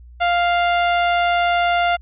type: tone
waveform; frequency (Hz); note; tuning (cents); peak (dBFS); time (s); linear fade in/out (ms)
sawtooth; 698.5; F5; 0; -11; 0.2-1.97; 20
effects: added 60 Hz sine -39 dBFS peak until 2.01 s + resampled to 8000 Hz